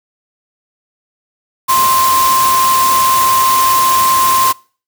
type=tone in noise; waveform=sine; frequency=1050 Hz; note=C6; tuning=6 cents sharp; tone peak=-9 dBFS; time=1.68-4.53 s; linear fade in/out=20 ms; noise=white; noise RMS=-17 dBFS; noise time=1.68-4.53 s; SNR=+5 dB; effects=noise-tail reverb RT60 0.4 s tail -24 dB re dry